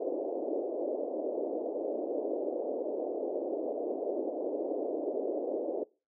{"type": "band-pass noise", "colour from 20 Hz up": "white", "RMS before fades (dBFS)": -34, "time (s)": [0, 5.84], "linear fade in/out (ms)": 10, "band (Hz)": [290, 620], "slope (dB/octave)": 48, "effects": ["noise-tail reverb RT60 0.3 s tail -22 dB re dry"]}